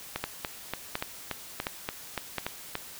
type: two click trains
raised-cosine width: 0.3 ms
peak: -13 / -14 dBFS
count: 4 / 10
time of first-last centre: 0.24-2.383 / 0.16-2.754 s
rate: 1.4 / 3.47 Hz
effects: white hiss -45 dBFS RMS until 2.99 s